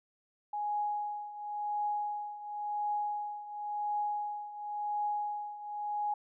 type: tone with tremolo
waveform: sine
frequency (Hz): 832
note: G#5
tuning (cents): +3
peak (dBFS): -29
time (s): 0.53-6.14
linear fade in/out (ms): 5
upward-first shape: triangle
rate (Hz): 0.94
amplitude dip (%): 80
effects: none